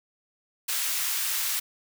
white high-pass noise, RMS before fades -28 dBFS, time 0.68-1.6 s, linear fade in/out 10 ms, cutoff 1300 Hz, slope 12 dB/octave, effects none

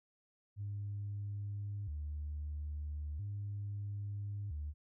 sine tone with vibrato, 87.1 Hz, F2, 4 cents flat, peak -37 dBFS, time 0.56-4.74 s, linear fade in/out 50 ms, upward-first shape square, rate 0.38 Hz, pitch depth 270 cents each way, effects tanh soft clip ceiling -34 dBFS

